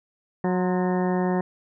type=harmonic tone with a mistuned harmonic; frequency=182.5 Hz; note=F#3; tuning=24 cents flat; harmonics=1 / 2 / 3 / 4 / 5 / 6 / 7 / 8 / 9 / 10; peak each=-23 / -26 / -32 / -31 / -34 / -38 / -47 / -46 / -45 / -39 dBFS; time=0.44-1.41 s; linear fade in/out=2 ms; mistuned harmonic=6; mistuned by=-72 cents; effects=none